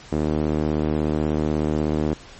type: tone with band-pass filter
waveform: sawtooth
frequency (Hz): 76.4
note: D#2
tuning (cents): -31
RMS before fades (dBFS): -22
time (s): 0.12-2.14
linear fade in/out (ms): 0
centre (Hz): 330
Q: 1.2
effects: pink hiss -44 dBFS RMS until 2.39 s + MP3 32 kbps